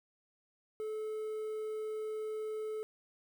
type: tone with quantisation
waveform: triangle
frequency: 432.6 Hz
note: A4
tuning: 29 cents flat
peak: -34 dBFS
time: 0.8-2.83 s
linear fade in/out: 0 ms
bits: 10
effects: none